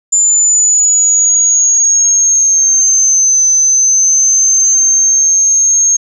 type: exponential two-way sweep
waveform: sine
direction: down then up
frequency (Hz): 7120 to 6130 to 6480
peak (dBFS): -6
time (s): 0.12-5.97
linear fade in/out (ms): 10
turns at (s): 3.46
effects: none